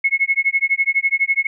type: tone with tremolo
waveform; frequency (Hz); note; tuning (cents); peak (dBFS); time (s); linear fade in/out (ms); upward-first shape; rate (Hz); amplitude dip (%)
sine; 2183; C#7; -27; -11; 0.04-1.47; 5; sine; 12; 100
effects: none